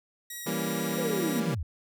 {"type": "tone with vibrato", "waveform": "5% pulse", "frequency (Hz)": 1907, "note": "A#6", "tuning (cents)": 39, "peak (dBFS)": -27, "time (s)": [0.3, 1.4], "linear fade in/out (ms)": 5, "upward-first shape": "triangle", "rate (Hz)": 4.2, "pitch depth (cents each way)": 10}
{"type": "chord", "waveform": "25% pulse", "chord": "E diminished seventh", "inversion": "none", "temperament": "equal", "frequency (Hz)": [164.81, 196, 233.1, 277.2], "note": ["E3", "G3", "Bb3", "Db4"], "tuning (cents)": [0, 0, 0, 0], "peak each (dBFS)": [-30, -30, -30, -35], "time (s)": [0.46, 1.55], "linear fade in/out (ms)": 10}
{"type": "linear sweep", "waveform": "sine", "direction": "down", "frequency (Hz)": [523.3, 63.1], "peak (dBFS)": -29, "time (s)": [0.98, 1.63], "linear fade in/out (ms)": 5}
{"effects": []}